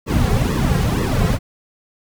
brown noise with flanger, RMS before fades -17 dBFS, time 0.06-1.39 s, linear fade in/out 50 ms, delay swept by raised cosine 1.3 to 3.4 ms, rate 2.1 Hz, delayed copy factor -0.9, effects none

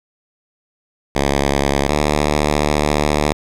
5% pulse tone pair in turn, 70 / 74.36 Hz, C#2 / D2, +18 / +22 cents, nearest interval minor second, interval 104 cents, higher second, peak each -3 dBFS, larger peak neither, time 1.15-1.88 / 1.88-3.33 s, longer second, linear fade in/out 5 ms, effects low-pass 9000 Hz 12 dB/octave + 7-bit

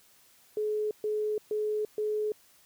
sine tone bursts, 425.4 Hz, G#4, 42 cents sharp, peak -27 dBFS, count 4, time 0.57-2.32 s, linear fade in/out 2 ms, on 340 ms, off 130 ms, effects white hiss -61 dBFS RMS until 2.65 s

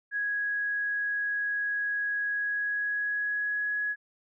sine tone with pitch glide, 1661.2 to 1679.5 Hz, G#6 to G#6, 0 to +19 cents, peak -27 dBFS, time 0.11-3.96 s, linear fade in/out 50 ms, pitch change +19 cents, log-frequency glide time 2.29-3.84 s, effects none

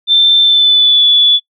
sine tone with pitch glide, 3557 to 3442 Hz, A7 to A7, +18 to -39 cents, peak -5 dBFS, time 0.07-1.4 s, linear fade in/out 50 ms, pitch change -57 cents, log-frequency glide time 0.41-1.05 s, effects noise-tail reverb RT60 0.1 s tail -24 dB re dry

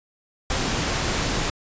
pink noise, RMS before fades -24 dBFS, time 0.5-1.5 s, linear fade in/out 2 ms, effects resampled to 16000 Hz

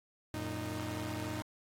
sawtooth tone cluster, 90.9 / 114.6 / 308.9 Hz, F#2 / A#2 / D#4, -30 / -29 / -12 cents, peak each -39 / -37 / -36 dBFS, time 0.34-1.42 s, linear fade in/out 0 ms, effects AAC 48 kbps

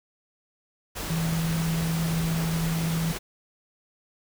sine tone in noise, 163.8 Hz, E3, 11 cents flat, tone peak -24 dBFS, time 1.09-3.13 s, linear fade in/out 20 ms, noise pink, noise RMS -33 dBFS, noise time 0.95-3.19 s, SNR +6 dB, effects none

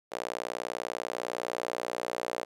sawtooth tone with high-pass filter, 60.1 Hz, B1, 46 cents flat, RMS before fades -36 dBFS, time 0.11-2.45 s, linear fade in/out 20 ms, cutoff 540 Hz, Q 2, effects low-pass 12000 Hz 12 dB/octave

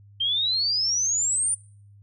sine exponential sweep, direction up, 3124 to 9397 Hz, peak -21 dBFS, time 0.2-1.55 s, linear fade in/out 10 ms, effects noise-tail reverb RT60 0.5 s tail -22 dB re dry + added 101 Hz sine -48 dBFS peak until 2.02 s

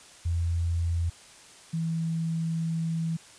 sine tone pair in turn, 84.8 / 163.82 Hz, E2 / E3, +50 / -10 cents, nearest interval major seventh, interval 1140 cents, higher second, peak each -24 / -26 dBFS, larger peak first, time 0.25-1.1 / 1.73-3.17 s, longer second, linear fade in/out 10 ms, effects white hiss -51 dBFS RMS until 3.38 s + resampled to 22050 Hz

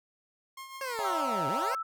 sawtooth tone with tremolo, 1069 Hz, C6, 37 cents sharp, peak -36 dBFS, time 0.57-1.21 s, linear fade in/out 5 ms, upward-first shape triangle, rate 6.6 Hz, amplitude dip 60%
15% pulse linear two-way sweep, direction down then up, 551 to 126.2 to 551 Hz, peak -27 dBFS, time 0.81-1.75 s, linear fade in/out 2 ms, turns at 1.48 s
triangle chord, C# diminished seventh, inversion none, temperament equal, 554.4 / 659.3 / 784 / 932.3 Hz, C#5 / E5 / G5 / Bb5, 0 / 0 / 0 / 0 cents, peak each -38 / -38 / -37 / -32 dBFS, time 0.99-1.74 s, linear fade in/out 0 ms
sine tone, 1318.5 Hz, E6, in tune, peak -31 dBFS, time 1.04-1.83 s, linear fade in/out 10 ms
effects none

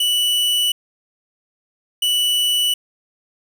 45% pulse tone pair in turn, 2960 / 2960 Hz, F#7 / F#7, 0 / 0 cents, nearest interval unison, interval 0 cents, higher neither, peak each -15 dBFS, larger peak neither, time 0-0.72 / 2.02-2.74 s, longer neither, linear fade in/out 5 ms, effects none

